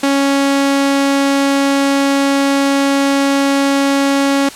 sawtooth tone, 277.2 Hz, C#4, in tune, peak -7 dBFS, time 0.03-4.49 s, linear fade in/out 5 ms, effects white hiss -32 dBFS RMS until 4.55 s + low-pass 9000 Hz 12 dB/octave

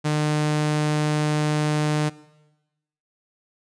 sawtooth tone, 151.1 Hz, D3, 50 cents sharp, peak -16 dBFS, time 0.04-2.1 s, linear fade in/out 20 ms, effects noise-tail reverb RT60 1.0 s tail -19 dB re dry + resampled to 22050 Hz

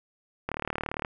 click train, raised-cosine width 0.5 ms, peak -15 dBFS, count 22, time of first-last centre 0.49-1.049 s, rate 37.6 Hz, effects none

